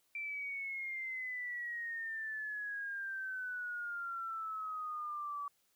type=exponential sweep; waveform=sine; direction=down; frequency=2349 to 1142 Hz; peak=-38 dBFS; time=0.15-5.48 s; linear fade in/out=2 ms; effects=white hiss -75 dBFS RMS until 5.75 s

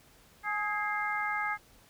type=harmonic tone with a mistuned harmonic; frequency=420.3 Hz; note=G#4; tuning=21 cents sharp; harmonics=2 / 3 / 4 / 5; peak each=-35 / -35 / -35 / -35 dBFS; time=0.43-1.58 s; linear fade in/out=50 ms; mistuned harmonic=4; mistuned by=-41 cents; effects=pink hiss -60 dBFS RMS until 1.89 s

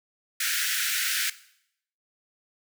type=high-pass noise; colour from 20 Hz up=pink; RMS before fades=-27 dBFS; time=0.4-1.3 s; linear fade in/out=5 ms; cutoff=1400 Hz; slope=96 dB/octave; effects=noise-tail reverb RT60 0.7 s tail -17 dB re dry

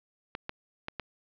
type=clicks; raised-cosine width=0.3 ms; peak=-18 dBFS; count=4; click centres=0.351 / 0.494 / 0.884 / 0.997 s; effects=low-pass 4000 Hz 12 dB/octave + 10-bit

